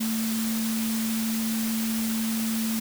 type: tone in noise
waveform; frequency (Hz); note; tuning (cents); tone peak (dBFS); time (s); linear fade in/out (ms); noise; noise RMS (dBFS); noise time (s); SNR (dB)
sine; 223.3; A3; +26; -25; 0-2.8; 10; white; -33; 0-2.8; +5
effects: none